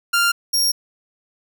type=tone pair in turn; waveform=sawtooth; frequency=1394 / 5576 Hz; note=F6 / F8; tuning=-4 / -4 cents; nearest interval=2 octaves; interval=2400 cents; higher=second; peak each=-11 / -13 dBFS; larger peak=first; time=0.13-0.32 / 0.53-0.72 s; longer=neither; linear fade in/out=10 ms; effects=none